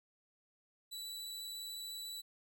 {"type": "tone with vibrato", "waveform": "sawtooth", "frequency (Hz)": 3951, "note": "B7", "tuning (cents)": 0, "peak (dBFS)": -40, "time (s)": [0.91, 2.22], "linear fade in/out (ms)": 20, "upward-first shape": "triangle", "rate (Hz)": 14, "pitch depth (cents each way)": 9, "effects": []}